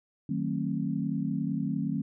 sine chord, D# diminished seventh, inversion none, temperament just, 155.56 / 186.68 / 224 / 268.8 Hz, D#3 / F#3 / A3 / C4, 0 / +16 / +31 / +47 cents, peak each -33 dBFS, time 0.29-2.02 s, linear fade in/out 5 ms, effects none

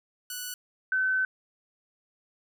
5% pulse / sine tone pair in turn, 1480 / 1523.4 Hz, F#6 / G6, 0 / -50 cents, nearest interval minor second, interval 50 cents, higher second, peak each -23 dBFS, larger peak neither, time 0.3-0.54 / 0.92-1.25 s, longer second, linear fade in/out 2 ms, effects none

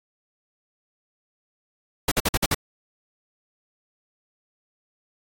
pink noise bursts, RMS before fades -21 dBFS, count 6, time 2.08-2.546 s, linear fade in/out 5 ms, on 36 ms, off 50 ms, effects AAC 64 kbps

